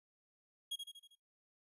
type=tone with echo; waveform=45% pulse; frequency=3289 Hz; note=G#7; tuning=18 cents flat; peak=-37 dBFS; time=0.71-0.76 s; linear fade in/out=10 ms; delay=79 ms; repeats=5; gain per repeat=-5 dB; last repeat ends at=1.155 s; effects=noise-tail reverb RT60 0.2 s tail -21 dB re dry + resampled to 32000 Hz